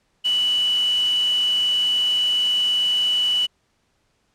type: tone in noise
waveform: sine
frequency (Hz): 2960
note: F#7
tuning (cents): 0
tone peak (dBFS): -17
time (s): 0.24-3.47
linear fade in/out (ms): 20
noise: white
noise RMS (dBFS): -35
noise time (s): 0.24-3.47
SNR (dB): +15
effects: pink hiss -67 dBFS RMS until 4.34 s + low-pass 8000 Hz 12 dB/octave